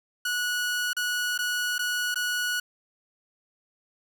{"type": "tone with dropouts", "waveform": "sawtooth", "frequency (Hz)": 1465, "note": "F#6", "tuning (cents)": -18, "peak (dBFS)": -22, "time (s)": [0.25, 2.6], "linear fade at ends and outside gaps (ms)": 5, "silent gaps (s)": [[0.932, 0.966], [1.378, 1.388], [1.782, 1.791], [2.144, 2.157]], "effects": []}